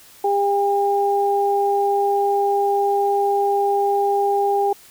sine tone pair together, 401.8 / 804.1 Hz, G4 / G5, +43 / +44 cents, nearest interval octave, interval 1201 cents, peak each -19 / -18 dBFS, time 0.24-4.73 s, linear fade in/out 5 ms, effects white hiss -47 dBFS RMS until 4.9 s

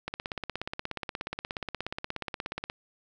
click train, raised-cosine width 0.3 ms, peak -17 dBFS, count 45, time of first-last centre 0.08-2.699 s, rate 16.8 Hz, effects none

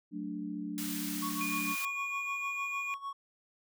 sine chord, D major, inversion first, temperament equal, 185 / 220 / 293.7 Hz, F#3 / A3 / D4, 0 / 0 / 0 cents, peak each -41 / -41 / -38 dBFS, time 0.11-1.76 s, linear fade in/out 50 ms
white high-pass noise, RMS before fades -40 dBFS, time 0.78-1.85 s, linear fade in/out 0 ms, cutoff 1200 Hz, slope 12 dB/octave
triangle tone with tremolo, 1108.7 Hz, C#6, in tune, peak -33 dBFS, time 1.22-3.13 s, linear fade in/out 5 ms, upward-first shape sine, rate 6.6 Hz, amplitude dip 80%
triangle tone, 2437 Hz, D#7, 37 cents flat, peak -33 dBFS, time 1.41-2.94 s, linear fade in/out 0 ms
effects none

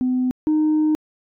sine tone pair in turn, 253.6 / 308 Hz, B3 / D#4, +46 / -17 cents, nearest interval minor third, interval 337 cents, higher second, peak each -16 / -13 dBFS, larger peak second, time 0.01-0.31 / 0.47-0.95 s, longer second, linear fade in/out 0 ms, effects tanh soft clip ceiling -13 dBFS

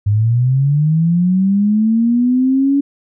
sine linear sweep, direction up, 100 to 283.3 Hz, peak -10 dBFS, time 0.06-2.81 s, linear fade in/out 10 ms, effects none

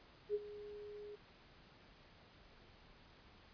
sine tone with ADSR envelope, 415.3 Hz, G#4, in tune, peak -32 dBFS, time 0.29-1.16 s, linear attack 55 ms, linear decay 37 ms, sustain -16 dB, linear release 15 ms, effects pink hiss -63 dBFS RMS until 3.53 s + resampled to 11025 Hz

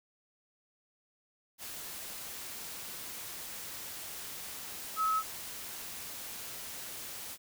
sine tone in noise, 1289 Hz, E6, 39 cents flat, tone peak -27 dBFS, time 4.96-5.23 s, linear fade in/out 50 ms, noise white, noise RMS -43 dBFS, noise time 1.58-7.38 s, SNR +13 dB, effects none

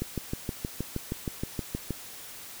click train, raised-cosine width 3 ms, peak -17 dBFS, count 13, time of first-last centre 0.02-1.907 s, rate 6.36 Hz, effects white hiss -44 dBFS RMS until 2.6 s

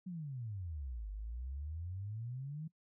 sine exponential two-way sweep, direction down then up, 190 to 49 to 162.7 Hz, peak -40 dBFS, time 0.06-2.68 s, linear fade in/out 10 ms, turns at 1.1 s, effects noise-tail reverb RT60 0.1 s tail -20 dB re dry

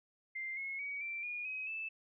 sine tone with pitch steps, 2093 / 2174 / 2259 / 2347 / 2438 / 2533 / 2631 Hz, C7 / C#7 / C#7 / D7 / D#7 / D#7 / E7, 0 / -34 / +32 / -2 / -36 / +30 / -4 cents, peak -38 dBFS, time 0.35-1.89 s, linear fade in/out 10 ms, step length 220 ms, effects none

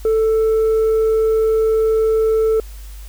sine tone with tanh clipping, 441.7 Hz, A4, 7 cents sharp, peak -13 dBFS, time 0.05-2.6 s, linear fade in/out 2 ms, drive 2 dB, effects added 50 Hz sine -31 dBFS peak until 3.08 s + white hiss -45 dBFS RMS until 3.08 s

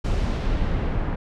brown noise with low-pass filter sweep, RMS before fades -23 dBFS, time 0.04-1.16 s, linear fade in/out 10 ms, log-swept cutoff 7000 to 1800 Hz, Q 0.84, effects none

